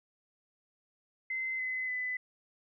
sine tone with pitch steps, 2061 / 2033 / 2005 Hz, C7 / B6 / B6, -27 / +50 / +26 cents, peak -32 dBFS, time 1.3-2.17 s, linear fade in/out 5 ms, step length 290 ms, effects none

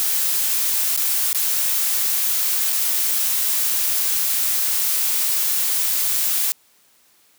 blue noise with dropouts, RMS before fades -20 dBFS, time 0-6.52 s, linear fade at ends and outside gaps 0 ms, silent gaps 0.963-0.975 / 1.33-1.347 / 2.724-2.728 s, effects white hiss -57 dBFS RMS until 7.38 s + high-pass 100 Hz 12 dB/octave

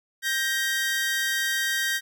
sawtooth tone pair together, 1579 / 1879.7 Hz, G6 / A#6, +12 / +14 cents, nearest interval minor third, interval 302 cents, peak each -23 dBFS, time 0.22-2.01 s, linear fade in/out 50 ms, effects none

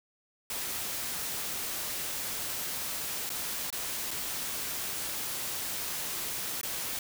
white noise with dropouts, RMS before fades -35 dBFS, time 0.5-6.99 s, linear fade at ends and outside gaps 2 ms, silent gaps 3.293-3.301 / 3.703-3.726 / 4.108-4.112 / 6.613-6.631 s, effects none

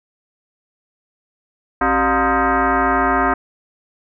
sine tone with frequency modulation, 268.9 Hz, C4, 47 cents sharp, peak -13 dBFS, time 1.81-3.34 s, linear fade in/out 5 ms, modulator 327 Hz, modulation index 4.3, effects none

